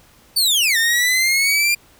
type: linear two-way sweep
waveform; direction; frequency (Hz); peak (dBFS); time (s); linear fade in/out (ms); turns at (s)
sawtooth; down then up; 4628 to 1800 to 2404; -11; 0.36-1.75; 10; 0.77
effects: pink hiss -51 dBFS RMS until 1.99 s